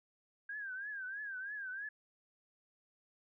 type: tone with vibrato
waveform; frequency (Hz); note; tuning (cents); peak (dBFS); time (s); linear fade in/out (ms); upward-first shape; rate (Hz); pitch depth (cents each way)
sine; 1602; G6; +37; -40; 0.49-1.89; 5; triangle; 3.1; 140
effects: none